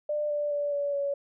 sine tone with pitch steps, 596 / 587.8 / 579.7 / 571.7 / 563.9 Hz, D5 / D5 / D5 / D5 / C#5, +25 / +1 / -23 / -47 / +30 cents, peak -26 dBFS, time 0.09-1.14 s, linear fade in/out 5 ms, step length 210 ms, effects none

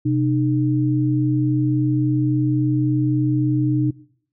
sine tone pair together, 128 / 304.4 Hz, C3 / D#4, -38 / -38 cents, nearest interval octave + minor third, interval 1500 cents, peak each -19 dBFS, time 0.05-3.91 s, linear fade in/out 10 ms, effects noise-tail reverb RT60 0.6 s tail -20 dB re dry

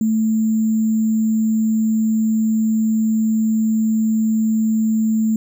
sine tone with sample-and-hold, 220 Hz, A3, in tune, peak -14 dBFS, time 0.01-5.36 s, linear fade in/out 2 ms, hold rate 7350 Hz, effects none

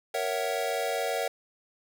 square chord, F# dominant seventh, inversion first, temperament equal with one note detuned, 466.2 / 554.4 / 659.3 / 748.2 Hz, A#4 / C#5 / E5 / F#5, 0 / 0 / 0 / +19 cents, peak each -34 dBFS, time 0.14-1.28 s, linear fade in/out 5 ms, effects none

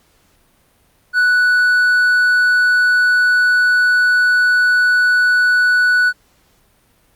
sine tone with hard clipping, 1480 Hz, F#6, in tune, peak -11 dBFS, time 1.13-6.13 s, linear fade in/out 50 ms, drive 3 dB, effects pink hiss -56 dBFS RMS until 7.15 s + Opus 48 kbps

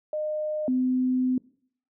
sine tone pair in turn, 611 / 255 Hz, D#5 / C4, -32 / -44 cents, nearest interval octave + minor third, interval 1512 cents, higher first, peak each -26 / -21 dBFS, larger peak second, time 0.13-0.68 / 0.68-1.38 s, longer second, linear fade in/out 2 ms, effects noise-tail reverb RT60 0.6 s tail -22 dB re dry

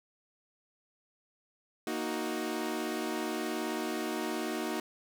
sawtooth chord, D# minor, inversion second, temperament equal with one note detuned, 233.8 / 311.1 / 370 Hz, A#3 / D#4 / F#4, +5 / 0 / 0 cents, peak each -34 / -32 / -33 dBFS, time 1.87-4.8 s, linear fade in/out 2 ms, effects none

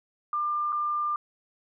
sine tone with dropouts, 1196 Hz, D6, 31 cents sharp, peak -25 dBFS, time 0.33-1.16 s, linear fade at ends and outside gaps 2 ms, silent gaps 0.723-0.727 s, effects none

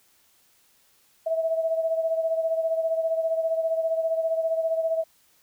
sine beating tone pair, 649 / 664 Hz, E5 / E5, -27 / +12 cents, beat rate 15 Hz, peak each -23 / -30 dBFS, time 1.26-5.04 s, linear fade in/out 10 ms, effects white hiss -62 dBFS RMS until 5.42 s

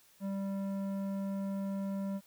square tone with low-pass filter, 196 Hz, G3, in tune, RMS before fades -36 dBFS, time 0.2-2.21 s, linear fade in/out 50 ms, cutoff 820 Hz, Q 0.7, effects white hiss -64 dBFS RMS until 2.26 s

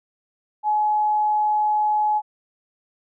sine tone, 847 Hz, G#5, 34 cents sharp, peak -17 dBFS, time 0.63-2.22 s, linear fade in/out 50 ms, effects none

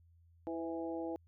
harmonic tone with a mistuned harmonic, 164.81 Hz, E3, in tune, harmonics 2 / 3 / 4 / 5, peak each -39 / -43 / -45 / -47 dBFS, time 0.47-1.16 s, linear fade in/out 0 ms, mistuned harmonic 3, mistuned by +29 cents, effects added 84 Hz sine -62 dBFS peak until 1.27 s

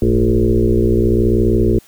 sine tone with frequency modulation, 220 Hz, A3, in tune, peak -10 dBFS, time 0.02-1.79 s, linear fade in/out 2 ms, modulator 60.8 Hz, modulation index 3.5, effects white hiss -48 dBFS RMS until 1.87 s

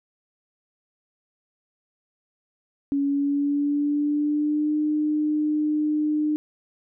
sine tone with pitch glide, 280.7 to 302.6 Hz, C#4 to D#4, +22 to -48 cents, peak -20 dBFS, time 2.92-6.36 s, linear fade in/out 0 ms, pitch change +130 cents, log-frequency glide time 3.04-4.76 s, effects none

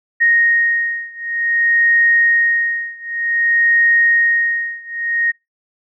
sine beating tone pair, 1864.7 / 1865.24 Hz, A#6 / A#6, 0 / +1 cents, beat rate 0.54 Hz, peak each -15 / -16 dBFS, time 0.2-5.32 s, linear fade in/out 20 ms, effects noise-tail reverb RT60 0.2 s tail -23 dB re dry

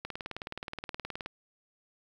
click train, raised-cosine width 0.3 ms, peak -21 dBFS, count 24, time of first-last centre 0.05-1.261 s, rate 19 Hz, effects 9-bit

